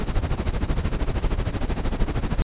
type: noise with tremolo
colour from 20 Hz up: brown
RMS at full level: -20 dBFS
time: 0-2.42 s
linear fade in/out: 0 ms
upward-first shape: sine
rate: 13 Hz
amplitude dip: 80%
effects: resampled to 8000 Hz